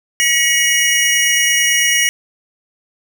square tone cluster, 1917 / 2222 / 2898 / 5780 Hz, A#6 / C#7 / F#7 / F#8, +48 / +4 / -37 / -41 cents, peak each -18 dBFS, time 0.2-2.09 s, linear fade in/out 0 ms, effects none

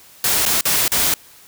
white noise with dropouts, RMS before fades -17 dBFS, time 0.24-1.14 s, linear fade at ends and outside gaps 2 ms, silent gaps 0.454-0.461 / 0.61-0.653 / 0.88-0.918 s, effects white hiss -46 dBFS RMS until 1.47 s

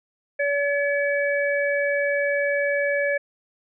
harmonic tone, 570 Hz, C#5, 48 cents sharp, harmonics 1 / 3 / 4, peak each -22 / -25 / -29 dBFS, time 0.39-3.18 s, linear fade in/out 10 ms, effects none

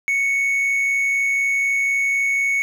triangle tone with amplitude modulation, 2217 Hz, C#7, in tune, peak -14 dBFS, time 0.08-2.62 s, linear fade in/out 0 ms, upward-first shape sine, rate 104 Hz, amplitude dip 25%, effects none

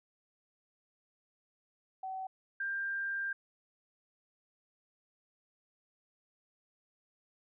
sine tone pair in turn, 759 / 1590.3 Hz, F#5 / G6, +44 / +24 cents, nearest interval octave + minor second, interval 1280 cents, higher second, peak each -37 / -33 dBFS, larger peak second, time 2.03-2.27 / 2.6-3.33 s, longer second, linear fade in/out 5 ms, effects none

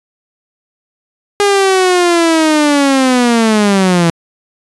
sawtooth linear sweep, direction down, 409.5 to 164.7 Hz, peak -4 dBFS, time 1.4-4.1 s, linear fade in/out 0 ms, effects resampled to 24000 Hz

